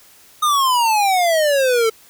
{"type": "exponential sweep", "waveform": "square", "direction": "down", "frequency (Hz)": [1244.5, 438.4], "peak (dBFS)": -14, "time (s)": [0.42, 1.9], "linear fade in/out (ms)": 10, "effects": ["white hiss -48 dBFS RMS until 2.09 s"]}